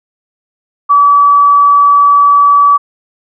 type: tone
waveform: sine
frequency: 1147 Hz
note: D6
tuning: 41 cents flat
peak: -3 dBFS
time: 0.89-2.78 s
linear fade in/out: 20 ms
effects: none